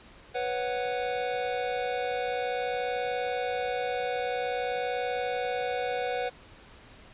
square chord, B suspended second, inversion none, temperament equal, 493.9 / 554.4 / 740 Hz, B4 / C#5 / F#5, 0 / 0 / 0 cents, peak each -32 / -37 / -33 dBFS, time 0.34-6.3 s, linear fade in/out 20 ms, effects pink hiss -52 dBFS RMS until 7.13 s + resampled to 8000 Hz

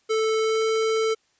square tone with pitch glide, 440 to 442.8 Hz, A4 to A4, 0 to +11 cents, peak -21 dBFS, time 0.09-1.15 s, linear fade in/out 20 ms, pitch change +11 cents, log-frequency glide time 0.4-0.63 s, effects white hiss -66 dBFS RMS until 1.39 s + resampled to 16000 Hz

